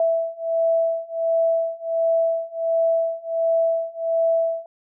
sine beating tone pair, 659.3 / 660.7 Hz, E5 / E5, 0 / +4 cents, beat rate 1.4 Hz, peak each -22 / -21 dBFS, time 0-4.66 s, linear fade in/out 2 ms, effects none

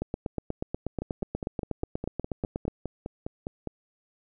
two click trains, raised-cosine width 2 ms, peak -16 / -19 dBFS, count 23 / 14, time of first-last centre 0.02-2.68 / 1.02-3.673 s, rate 8.27 / 4.9 Hz, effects none

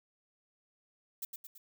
violet noise with echo, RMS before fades -38 dBFS, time 1.22-1.25 s, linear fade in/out 5 ms, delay 110 ms, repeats 3, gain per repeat -5 dB, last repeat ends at 1.58 s, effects none

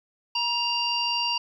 harmonic tone with a mistuned harmonic, 932 Hz, A#5, 1 cent flat, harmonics 1 / 3 / 5 / 6, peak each -29 / -27 / -28 / -37 dBFS, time 0.35-1.38 s, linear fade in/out 5 ms, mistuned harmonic 1, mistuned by +41 cents, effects 10-bit

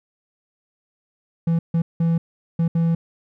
triangle tone bursts at uneven times, 166.3 Hz, E3, 16 cents sharp, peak -14 dBFS, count 5, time 1.47-1.59 / 1.74-1.82 / 2-2.18 / 2.59-2.68 / 2.75-2.95 s, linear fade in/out 5 ms, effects none

